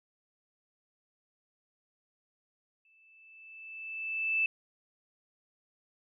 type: tone with exponential growth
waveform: sine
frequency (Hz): 2637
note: E7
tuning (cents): 0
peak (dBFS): -24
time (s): 2.85-4.46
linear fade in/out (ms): 2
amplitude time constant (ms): 350
effects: none